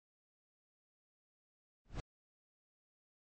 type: noise with exponential growth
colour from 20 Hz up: brown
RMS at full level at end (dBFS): -33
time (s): 1.85-2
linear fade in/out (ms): 0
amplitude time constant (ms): 31
effects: low-pass 9000 Hz 12 dB/octave + MP3 32 kbps